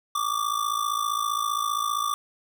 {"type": "ring-modulated tone", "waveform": "square", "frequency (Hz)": 1171, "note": "D6", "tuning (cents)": -5, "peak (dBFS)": -22, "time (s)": [0.15, 2.14], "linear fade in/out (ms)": 0, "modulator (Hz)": 27.6, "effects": []}